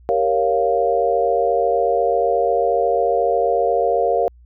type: chord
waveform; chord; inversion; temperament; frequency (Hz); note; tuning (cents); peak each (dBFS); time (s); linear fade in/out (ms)
sine; G half-diminished seventh; none; equal; 392 / 466.2 / 554.4 / 698.5; G4 / Bb4 / Db5 / F5; 0 / 0 / 0 / 0; -24 / -19 / -21 / -19; 0.09-4.28; 0
effects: added 60 Hz sine -44 dBFS peak until 4.45 s